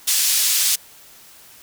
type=band-pass noise; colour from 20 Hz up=pink; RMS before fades=-18 dBFS; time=0.07-0.76 s; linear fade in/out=10 ms; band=4500 to 16000 Hz; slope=12 dB/octave; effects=white hiss -46 dBFS RMS until 1.62 s